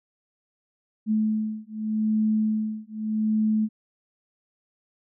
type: beating tone pair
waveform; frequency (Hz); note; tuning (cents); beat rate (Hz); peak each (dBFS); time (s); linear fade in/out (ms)
sine; 216 / 216.83; A3 / A3; -32 / -25; 0.83; -25; 1.06-3.69; 50
effects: none